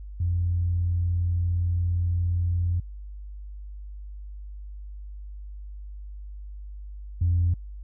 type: tone pair in turn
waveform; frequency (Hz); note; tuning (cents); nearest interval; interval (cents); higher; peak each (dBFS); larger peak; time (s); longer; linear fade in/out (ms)
sine; 87.31 / 86.88; F2 / F2; 0 / -8; unison; 8; first; -21 / -18; second; 0.2-2.8 / 7.21-7.54; first; 5
effects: tanh soft clip ceiling -15 dBFS + added 50 Hz sine -36 dBFS peak until 7.83 s